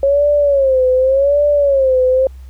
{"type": "tone with vibrato", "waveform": "sine", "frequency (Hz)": 546, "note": "C#5", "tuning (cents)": -26, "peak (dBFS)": -9, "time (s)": [0.03, 2.27], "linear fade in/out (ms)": 2, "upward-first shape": "sine", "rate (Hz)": 0.87, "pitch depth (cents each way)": 120, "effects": ["added 65 Hz sine -31 dBFS peak until 2.49 s", "pink hiss -54 dBFS RMS until 2.49 s"]}